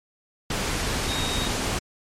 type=tone in noise; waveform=sine; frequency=3753 Hz; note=A#7; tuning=11 cents sharp; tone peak=-30 dBFS; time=1.08-1.48 s; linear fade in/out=5 ms; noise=pink; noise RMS=-26 dBFS; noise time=0.5-1.79 s; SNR=-7 dB; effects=low-pass 9000 Hz 12 dB/octave + MP3 64 kbps